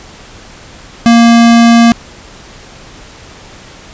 square tone, 233.1 Hz, A#3, in tune, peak -3 dBFS, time 1.06-1.92 s, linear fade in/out 0 ms, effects pink hiss -34 dBFS RMS until 3.93 s + resampled to 16000 Hz

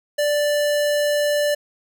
square tone, 587.3 Hz, D5, in tune, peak -18 dBFS, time 0.18-1.55 s, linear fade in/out 10 ms, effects none

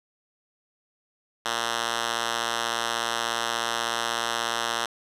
5% pulse tone with band-pass filter, 116.54 Hz, A#2, in tune, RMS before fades -28 dBFS, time 1.45-4.86 s, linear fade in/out 5 ms, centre 3400 Hz, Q 0.52, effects resampled to 32000 Hz + 8-bit

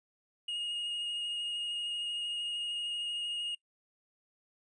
triangle tone with vibrato, 2863 Hz, F7, 42 cents sharp, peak -32 dBFS, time 0.48-3.55 s, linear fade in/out 5 ms, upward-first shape square, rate 13 Hz, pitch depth 9 cents each way, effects noise-tail reverb RT60 0.1 s tail -22 dB re dry + resampled to 22050 Hz

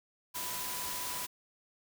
sine tone in noise, 993 Hz, B5, 9 cents sharp, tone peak -44 dBFS, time 0.34-1.27 s, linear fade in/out 20 ms, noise white, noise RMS -38 dBFS, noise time 0.34-1.27 s, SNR -9 dB, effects none

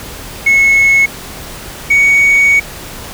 sine tone pair in turn, 2190 / 2237 Hz, C#7 / C#7, -22 / +15 cents, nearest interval unison, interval 37 cents, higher second, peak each -3 dBFS, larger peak neither, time 0.46-1.06 / 1.9-2.6 s, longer second, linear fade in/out 10 ms, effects tanh soft clip ceiling -4 dBFS + pink hiss -28 dBFS RMS until 3.13 s

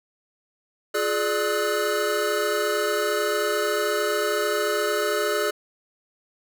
square tone cluster, 351.6 / 420.5 / 593 / 1295 / 1482 Hz, F4 / G#4 / D5 / E6 / F#6, +12 / +22 / +17 / -31 / +2 cents, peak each -33 / -26 / -28 / -32 / -31 dBFS, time 0.94-5.51 s, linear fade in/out 10 ms, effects none

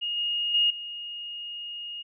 sine tone with level steps, 2857 Hz, F7, 39 cents sharp, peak -27 / -25 / -19 / -34 dBFS, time 0.01-2.03 s, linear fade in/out 20 ms, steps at 0.17 / 0.54 / 0.7 s, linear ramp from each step 5 ms, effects none

